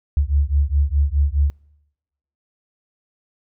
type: beating tone pair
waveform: sine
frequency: 69.3 / 74.1 Hz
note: C#2 / D2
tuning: 0 / +16 cents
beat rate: 4.8 Hz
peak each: -18 dBFS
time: 0.17-1.5 s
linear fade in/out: 0 ms
effects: noise-tail reverb RT60 0.9 s tail -25 dB re dry